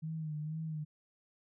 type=tone with vibrato; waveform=sine; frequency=155.56 Hz; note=D#3; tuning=in tune; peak=-36 dBFS; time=0.02-0.85 s; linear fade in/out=20 ms; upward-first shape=sine; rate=2.1 Hz; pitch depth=54 cents each way; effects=none